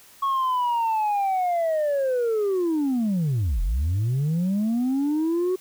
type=linear two-way sweep; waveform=sine; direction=down then up; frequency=1108.7 to 38.97 to 375.1 Hz; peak=-18 dBFS; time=0.22-5.56 s; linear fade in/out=10 ms; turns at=3.62 s; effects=tanh soft clip ceiling -19 dBFS + white hiss -51 dBFS RMS until 5.6 s